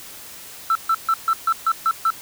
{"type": "tone bursts", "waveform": "sine", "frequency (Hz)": 1331, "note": "E6", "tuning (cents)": 16, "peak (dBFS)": -13, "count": 8, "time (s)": [0.7, 2.104], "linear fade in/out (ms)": 2, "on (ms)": 53, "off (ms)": 140, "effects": ["tanh soft clip ceiling -12 dBFS", "white hiss -39 dBFS RMS until 2.21 s"]}